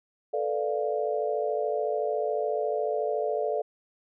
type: chord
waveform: sine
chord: B half-diminished seventh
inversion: third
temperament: equal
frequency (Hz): 440 / 493.9 / 587.3 / 698.5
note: A4 / B4 / D5 / F5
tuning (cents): 0 / 0 / 0 / 0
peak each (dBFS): -29 / -35 / -30 / -32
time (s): 0.33-3.62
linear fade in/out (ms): 10
effects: none